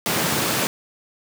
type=high-pass noise; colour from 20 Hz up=pink; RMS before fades=-22 dBFS; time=0.06-0.67 s; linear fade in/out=0 ms; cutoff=120 Hz; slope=24 dB/octave; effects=none